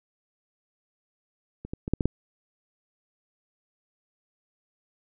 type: clicks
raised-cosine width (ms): 3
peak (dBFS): -24 / -19 / -18 / -9 / -12 / -9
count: 6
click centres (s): 1.65 / 1.735 / 1.879 / 1.936 / 2.008 / 2.056
effects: none